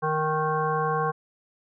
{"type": "harmonic tone", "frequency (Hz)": 155.5, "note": "D#3", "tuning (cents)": -1, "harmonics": [1, 3, 5, 7, 9, 10], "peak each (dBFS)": [-30, -28, -29, -27, -39, -35], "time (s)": [0.02, 1.12], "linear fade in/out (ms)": 20, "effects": []}